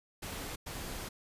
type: noise bursts at uneven times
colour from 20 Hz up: pink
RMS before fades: -41 dBFS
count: 2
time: 0.22-0.56 / 0.66-1.09 s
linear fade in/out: 10 ms
effects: resampled to 32000 Hz